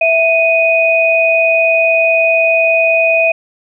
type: tone pair together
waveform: sine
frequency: 658.8 / 2489 Hz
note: E5 / D#7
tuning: -1 / 0 cents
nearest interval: octave + major seventh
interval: 2301 cents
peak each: -11 dBFS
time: 0.01-3.32 s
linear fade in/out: 5 ms
effects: none